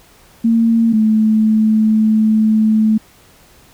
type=tone pair in turn; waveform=sine; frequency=228.6 / 217.6 Hz; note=A#3 / A3; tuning=-34 / -19 cents; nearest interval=minor second; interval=85 cents; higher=first; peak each=-9 dBFS; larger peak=neither; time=0.44-0.93 / 0.93-2.98 s; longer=second; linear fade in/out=10 ms; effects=pink hiss -47 dBFS RMS until 3.73 s